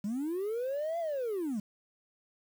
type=linear two-way sweep; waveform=triangle; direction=up then down; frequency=193.1 to 690 to 193.1 Hz; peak=-28 dBFS; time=0.04-1.6 s; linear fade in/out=5 ms; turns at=0.99 s; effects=tanh soft clip ceiling -27 dBFS + 9-bit